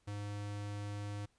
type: tone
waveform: square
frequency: 102.7 Hz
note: G#2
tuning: 19 cents flat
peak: -40 dBFS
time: 0.07-1.26 s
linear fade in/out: 10 ms
effects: pink hiss -75 dBFS RMS until 1.38 s + resampled to 22050 Hz